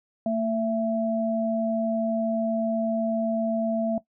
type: tone pair together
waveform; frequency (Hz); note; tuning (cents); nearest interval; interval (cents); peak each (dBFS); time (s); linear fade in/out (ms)
sine; 226.1 / 666; A3 / E5; +47 / +18; octave + perfect fifth; 1871; -25; 0.26-3.98; 2
effects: noise-tail reverb RT60 0.1 s tail -17 dB re dry